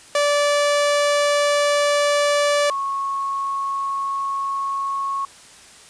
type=tone pair in turn; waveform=sawtooth / sine; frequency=581 / 1099.3 Hz; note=D5 / C#6; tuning=-19 / -15 cents; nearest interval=major seventh; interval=1104 cents; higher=second; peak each=-12 / -21 dBFS; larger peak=first; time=0.15-2.7 / 2.7-5.25 s; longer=neither; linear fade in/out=2 ms; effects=white hiss -45 dBFS RMS until 5.89 s + resampled to 22050 Hz

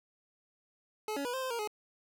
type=tone with pitch steps; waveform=25% pulse; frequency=429.1 / 280.8 / 488.1 / 524 / 518 / 468.3 / 422.3 Hz; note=A4 / C#4 / B4 / C5 / C5 / A#4 / G#4; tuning=-43 / +22 / -20 / +2 / -17 / +8 / +29 cents; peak=-30 dBFS; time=1.08-1.675 s; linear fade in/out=2 ms; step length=85 ms; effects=none

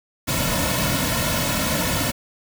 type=noise with comb filter; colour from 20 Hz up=pink; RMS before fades=-22 dBFS; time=0.27-2.12 s; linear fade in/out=20 ms; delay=2.5 ms; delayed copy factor=-0.85; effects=none

